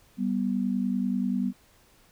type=tone pair together; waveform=sine; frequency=194.8 / 245.1 Hz; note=G3 / B3; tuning=-11 / -13 cents; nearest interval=major third; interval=398 cents; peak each=-27 / -27 dBFS; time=0.17-1.53 s; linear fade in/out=50 ms; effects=pink hiss -60 dBFS RMS until 2.11 s